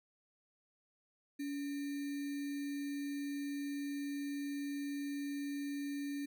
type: tone with sample-and-hold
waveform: sine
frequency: 283.6 Hz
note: C#4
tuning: 40 cents sharp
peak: -37 dBFS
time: 1.39-6.26 s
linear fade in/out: 10 ms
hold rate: 2100 Hz
effects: none